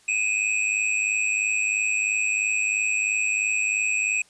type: tone pair together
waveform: square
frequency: 2477 / 2580 Hz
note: D#7 / E7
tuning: -8 / -38 cents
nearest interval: minor second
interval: 70 cents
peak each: -25 dBFS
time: 0.08-4.22 s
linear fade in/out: 5 ms
effects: white hiss -57 dBFS RMS until 4.29 s + resampled to 22050 Hz